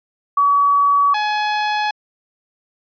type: tone pair in turn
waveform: sine / sawtooth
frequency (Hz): 1136 / 843.5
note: C#6 / G#5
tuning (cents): +42 / +27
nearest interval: perfect fourth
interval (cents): 515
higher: first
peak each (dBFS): -11 / -13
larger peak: first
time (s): 0.37-1.14 / 1.14-1.91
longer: neither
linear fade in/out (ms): 5
effects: resampled to 11025 Hz